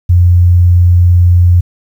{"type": "tone", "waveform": "sine", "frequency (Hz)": 88.2, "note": "F2", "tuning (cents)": 18, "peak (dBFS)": -3, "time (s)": [0.09, 1.61], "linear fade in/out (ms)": 10, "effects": ["7-bit"]}